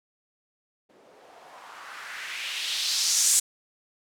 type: noise with low-pass filter sweep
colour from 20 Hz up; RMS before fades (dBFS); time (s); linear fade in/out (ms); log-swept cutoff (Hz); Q
violet; -29; 0.89-3.4; 10; 380 to 8100; 2.3
effects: none